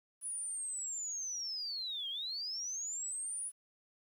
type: linear two-way sweep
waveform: sine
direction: down then up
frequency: 9990 to 3136 to 9990 Hz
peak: -37 dBFS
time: 0.21-3.52 s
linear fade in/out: 50 ms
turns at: 2.09 s
effects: 11-bit